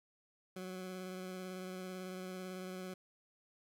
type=tone with vibrato; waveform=20% pulse; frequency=185 Hz; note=F#3; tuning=in tune; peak=-38 dBFS; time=0.56-2.94 s; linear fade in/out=5 ms; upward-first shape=square; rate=18 Hz; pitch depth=14 cents each way; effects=none